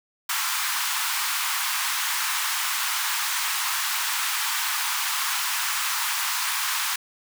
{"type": "high-pass noise", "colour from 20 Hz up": "pink", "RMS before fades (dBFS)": -26, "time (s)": [0.29, 6.96], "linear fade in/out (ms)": 5, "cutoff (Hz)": 910, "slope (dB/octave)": 48, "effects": []}